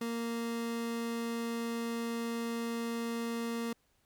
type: tone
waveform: 30% pulse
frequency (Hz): 232.1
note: A#3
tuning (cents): -7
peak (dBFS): -31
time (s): 0.01-3.73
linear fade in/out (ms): 5
effects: pink hiss -73 dBFS RMS until 4.05 s